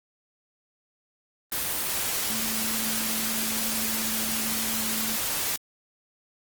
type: tone in noise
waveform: sine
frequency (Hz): 221.8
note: A3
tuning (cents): +14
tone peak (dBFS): -34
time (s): 2.3-5.16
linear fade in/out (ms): 0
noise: white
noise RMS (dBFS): -28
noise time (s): 1.52-5.56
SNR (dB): -9
effects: Opus 24 kbps